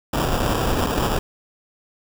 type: noise with sample-and-hold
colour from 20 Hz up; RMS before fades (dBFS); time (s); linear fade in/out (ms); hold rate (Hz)
pink; -21; 0.13-1.19; 5; 2100
effects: none